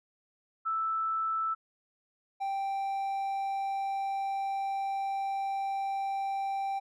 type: tone pair in turn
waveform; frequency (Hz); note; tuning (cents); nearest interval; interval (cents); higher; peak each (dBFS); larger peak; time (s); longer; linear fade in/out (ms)
sine / triangle; 1318.5 / 784; E6 / G5; 0 / 0; major sixth; 900; first; -28; neither; 0.65-1.55 / 2.4-6.8; second; 20
effects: none